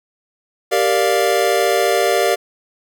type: chord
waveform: square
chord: G minor seventh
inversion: none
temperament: equal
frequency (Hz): 392 / 466.2 / 587.3 / 698.5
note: G4 / Bb4 / D5 / F5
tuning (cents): 0 / 0 / 0 / 0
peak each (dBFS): -20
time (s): 0.71-2.36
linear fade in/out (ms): 20
effects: none